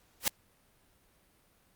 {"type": "noise with exponential growth", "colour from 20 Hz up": "white", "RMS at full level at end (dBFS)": -22, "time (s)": [0.2, 0.28], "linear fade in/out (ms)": 2, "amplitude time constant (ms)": 16, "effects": ["pink hiss -67 dBFS RMS until 1.75 s", "Opus 48 kbps"]}